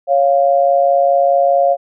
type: tone pair together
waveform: sine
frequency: 554.4 / 699.2 Hz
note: C#5 / F5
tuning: 0 / +2 cents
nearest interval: major third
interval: 402 cents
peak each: -12 dBFS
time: 0.07-1.77 s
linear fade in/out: 50 ms
effects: none